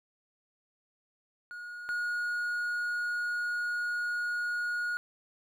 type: tone pair in turn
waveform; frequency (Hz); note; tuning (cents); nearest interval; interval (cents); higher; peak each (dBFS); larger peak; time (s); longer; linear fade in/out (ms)
triangle; 1443 / 1443; F#6 / F#6; -44 / -44; unison; 0; neither; -38 / -28; second; 1.51-1.89 / 1.89-4.97; second; 0
effects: none